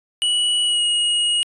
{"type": "tone with pitch glide", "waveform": "square", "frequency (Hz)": [2936, 2884], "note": ["F#7", "F#7"], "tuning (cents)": [-14, -45], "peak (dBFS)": -17, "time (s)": [0.22, 1.43], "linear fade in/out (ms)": 0, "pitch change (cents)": -31, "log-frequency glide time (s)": [0.64, 0.83], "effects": ["resampled to 24000 Hz"]}